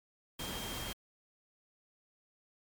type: tone in noise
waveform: sine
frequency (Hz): 3203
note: G7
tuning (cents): +37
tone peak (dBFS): -45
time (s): 0.39-0.93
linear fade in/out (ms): 5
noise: pink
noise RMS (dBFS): -41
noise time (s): 0.39-0.93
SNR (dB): -7
effects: MP3 96 kbps